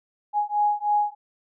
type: beating tone pair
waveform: sine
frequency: 830 / 833.2 Hz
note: G#5 / G#5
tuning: -1 / +5 cents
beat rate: 3.2 Hz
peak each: -23 dBFS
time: 0.33-1.15 s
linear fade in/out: 50 ms
effects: none